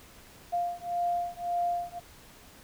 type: beating tone pair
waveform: sine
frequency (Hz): 698.5 / 700.3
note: F5 / F5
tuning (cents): 0 / +5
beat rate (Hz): 1.8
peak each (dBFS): -31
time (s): 0.52-2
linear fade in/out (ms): 20
effects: pink hiss -53 dBFS RMS until 2.63 s